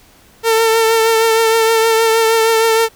sawtooth tone with vibrato, 450 Hz, A4, 39 cents sharp, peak -6 dBFS, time 0.43-2.89 s, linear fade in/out 50 ms, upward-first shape triangle, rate 6.4 Hz, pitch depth 31 cents each way, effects pink hiss -47 dBFS RMS until 2.95 s

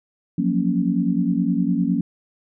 sine chord, Gb major seventh, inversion third, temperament equal with one note detuned, 175.22 / 185 / 233.1 / 277.2 Hz, F3 / Gb3 / Bb3 / Db4, +6 / 0 / 0 / 0 cents, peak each -23 dBFS, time 0.38-2.01 s, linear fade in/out 5 ms, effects none

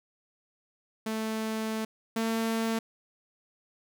sawtooth tone pair in turn, 220 / 225.5 Hz, A3 / A3, 0 / +43 cents, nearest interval unison, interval 43 cents, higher second, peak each -26 / -23 dBFS, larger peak second, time 1.06-1.85 / 2.16-2.79 s, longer first, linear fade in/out 5 ms, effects none

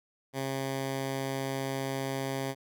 10% pulse tone, 135 Hz, C#3, 45 cents flat, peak -23 dBFS, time 0.33-2.55 s, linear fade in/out 50 ms, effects none

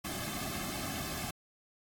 pink noise with comb filter, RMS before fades -38 dBFS, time 0.04-1.31 s, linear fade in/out 10 ms, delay 2.1 ms, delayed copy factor -0.9, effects AAC 64 kbps

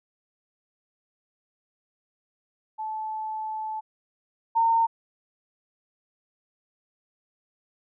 sine tone pair in turn, 870 / 912.8 Hz, A5 / A#5, -20 / -37 cents, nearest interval minor second, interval 83 cents, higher second, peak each -29 / -18 dBFS, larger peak second, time 2.78-3.81 / 4.55-4.87 s, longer first, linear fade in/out 20 ms, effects none

